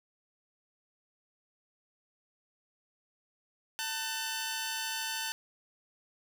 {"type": "tone pair together", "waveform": "10% pulse", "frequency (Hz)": [892, 1511.1], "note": ["A5", "F#6"], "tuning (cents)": [23, 36], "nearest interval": "major sixth", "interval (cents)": 913, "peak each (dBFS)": -28, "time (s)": [3.79, 5.32], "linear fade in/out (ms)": 0, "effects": []}